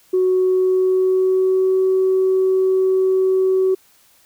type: tone with pitch glide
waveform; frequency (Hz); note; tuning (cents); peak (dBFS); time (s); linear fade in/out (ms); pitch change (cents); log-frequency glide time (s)
sine; 370 to 377.1; F#4 to F#4; 0 to +33; -12; 0.13-3.75; 10; +33; 0.23-1.8
effects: tanh soft clip ceiling -9 dBFS + white hiss -54 dBFS RMS until 4.25 s